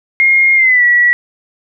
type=tone with pitch glide; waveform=sine; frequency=2137 to 1937.1 Hz; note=C7 to B6; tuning=+36 to -34 cents; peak=-6 dBFS; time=0.2-1.13 s; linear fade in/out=0 ms; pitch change=-170 cents; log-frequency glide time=0.55-0.84 s; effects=none